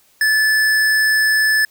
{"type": "tone with hard clipping", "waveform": "sine", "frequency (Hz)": 1739, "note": "A6", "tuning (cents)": -21, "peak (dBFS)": -14, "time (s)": [0.21, 1.65], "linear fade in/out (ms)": 2, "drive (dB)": 14, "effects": ["white hiss -55 dBFS RMS until 1.7 s"]}